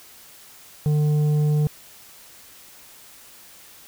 sine tone with tanh clipping, 150 Hz, D3, 37 cents sharp, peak -18 dBFS, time 0.86-1.67 s, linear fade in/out 0 ms, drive 7 dB, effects white hiss -47 dBFS RMS until 3.87 s

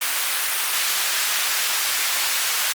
pink high-pass noise, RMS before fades -22 dBFS, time 0.01-2.73 s, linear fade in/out 10 ms, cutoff 1500 Hz, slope 12 dB/octave, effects Opus 32 kbps

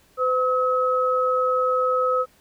sine tone pair together, 508.8 / 1282 Hz, C5 / E6, -48 / -49 cents, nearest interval octave + major third, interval 1599 cents, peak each -21 dBFS, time 0.17-2.26 s, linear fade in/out 50 ms, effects pink hiss -58 dBFS RMS until 2.4 s

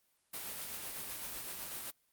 white noise with tremolo, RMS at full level -41 dBFS, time 0.33-1.91 s, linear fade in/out 10 ms, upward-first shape triangle, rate 7.9 Hz, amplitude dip 35%, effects white hiss -75 dBFS RMS until 2.12 s + Opus 32 kbps

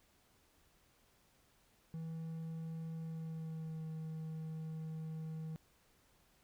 triangle tone with pitch glide, 162.3 to 158.87 Hz, E3 to D#3, -27 to +36 cents, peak -39 dBFS, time 1.94-5.56 s, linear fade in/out 0 ms, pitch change -37 cents, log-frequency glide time 2.97-3.87 s, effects pink hiss -71 dBFS RMS until 6.43 s

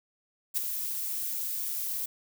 violet noise with ADSR envelope, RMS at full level -25 dBFS, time 0.54-2.06 s, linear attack 34 ms, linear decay 8 ms, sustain -8 dB, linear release 6 ms, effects none

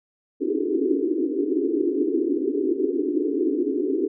pink band-pass noise, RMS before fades -23 dBFS, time 0.4-4.08 s, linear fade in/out 20 ms, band 270 to 430 Hz, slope 96 dB/octave, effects none

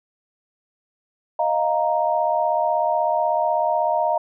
sine chord, Eb suspended second, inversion none, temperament equal, 622.3 / 698.5 / 932.3 Hz, Eb5 / F5 / Bb5, 0 / 0 / 0 cents, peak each -22 dBFS, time 1.39-4.18 s, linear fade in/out 5 ms, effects none

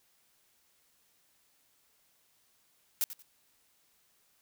blue noise with echo, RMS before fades -29 dBFS, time 3.01-3.04 s, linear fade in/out 0 ms, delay 91 ms, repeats 2, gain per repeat -13 dB, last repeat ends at 3.222 s, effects white hiss -70 dBFS RMS until 4.41 s

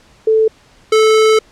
sine / square tone pair in turn, 440 / 436.7 Hz, A4 / A4, 0 / -13 cents, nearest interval unison, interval 13 cents, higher first, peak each -8 dBFS, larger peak neither, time 0.27-0.48 / 0.92-1.39 s, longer second, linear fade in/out 5 ms, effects pink hiss -48 dBFS RMS until 1.51 s + low-pass 7000 Hz 12 dB/octave

